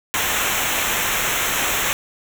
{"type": "noise with comb filter", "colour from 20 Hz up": "pink", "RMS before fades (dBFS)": -21, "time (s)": [0.14, 1.93], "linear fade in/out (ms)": 0, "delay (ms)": 0.21, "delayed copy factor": -0.8, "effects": []}